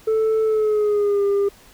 sine tone with pitch glide, 440 to 401.2 Hz, A4 to G4, 0 to +40 cents, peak -13 dBFS, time 0.07-1.49 s, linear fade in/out 10 ms, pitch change -160 cents, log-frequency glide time 0.43-1.23 s, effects tanh soft clip ceiling -15 dBFS + pink hiss -49 dBFS RMS until 1.73 s

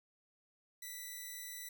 5% pulse tone, 1975.5 Hz, B6, in tune, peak -34 dBFS, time 0.82-1.69 s, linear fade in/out 5 ms, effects none

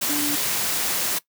sine tone in noise, 292.6 Hz, D4, 6 cents flat, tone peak -25 dBFS, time 0.09-0.36 s, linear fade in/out 10 ms, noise white, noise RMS -24 dBFS, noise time 0.01-1.19 s, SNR -4 dB, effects noise-tail reverb RT60 0.1 s tail -19 dB re dry + high-pass 100 Hz 12 dB/octave

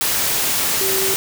sine tone in noise, 385 Hz, G4, 31 cents flat, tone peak -22 dBFS, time 0.81-1.14 s, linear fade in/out 0 ms, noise white, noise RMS -19 dBFS, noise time 0.01-1.16 s, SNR -6 dB, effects none

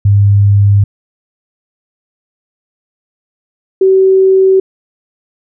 sine tone pair in turn, 101 / 381.3 Hz, G#2 / G4, -48 / -48 cents, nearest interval octave + major seventh, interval 2300 cents, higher second, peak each -4 dBFS, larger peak neither, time 0.05-0.84 / 3.81-4.6 s, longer neither, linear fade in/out 5 ms, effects none

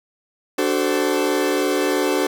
40% pulse chord, D dominant seventh, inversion none, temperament equal with one note detuned, 293.7 / 376.5 / 440 / 523.3 Hz, D4 / F#4 / A4 / C5, 0 / +30 / 0 / 0 cents, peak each -22 / -21 / -24 / -24 dBFS, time 0.58-2.27 s, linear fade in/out 5 ms, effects none

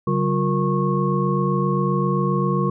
sine tone cluster, 141.1 / 188.7 / 356.7 / 467.3 / 1095 Hz, C#3 / F#3 / F4 / A#4 / C#6, +31 / +34 / +37 / +4 / -22 cents, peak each -22 / -22 / -26 / -27 / -25 dBFS, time 0.07-2.7 s, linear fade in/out 5 ms, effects none

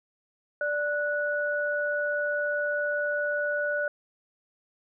sine tone pair together, 587.3 / 1472.2 Hz, D5 / F#6, 0 / -9 cents, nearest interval octave + major third, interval 1591 cents, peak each -28 dBFS, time 0.61-3.88 s, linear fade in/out 2 ms, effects none

